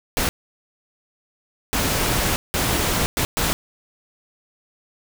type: noise bursts at uneven times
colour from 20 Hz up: pink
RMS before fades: -21 dBFS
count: 5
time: 0.17-0.29 / 1.73-2.36 / 2.54-3.06 / 3.17-3.25 / 3.37-3.53 s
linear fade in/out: 0 ms
effects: none